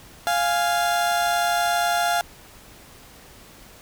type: tone pair together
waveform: 30% pulse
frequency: 698 / 830.1 Hz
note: F5 / G#5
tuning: -1 / -1 cents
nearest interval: minor third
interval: 300 cents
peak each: -18 / -23 dBFS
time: 0.27-2.21 s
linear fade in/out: 0 ms
effects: pink hiss -47 dBFS RMS until 3.81 s